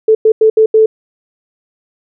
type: tone bursts at uneven times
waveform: sine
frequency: 438.7 Hz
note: A4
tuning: 5 cents flat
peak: -4 dBFS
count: 5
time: 0.08-0.15 / 0.25-0.32 / 0.41-0.5 / 0.57-0.66 / 0.74-0.86 s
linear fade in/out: 5 ms
effects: none